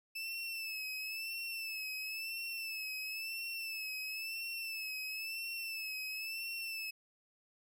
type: tone with vibrato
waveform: 30% pulse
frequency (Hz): 2629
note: E7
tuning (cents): -5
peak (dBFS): -36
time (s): 0.15-6.91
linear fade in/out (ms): 10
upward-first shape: sine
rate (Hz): 0.98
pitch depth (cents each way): 58
effects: none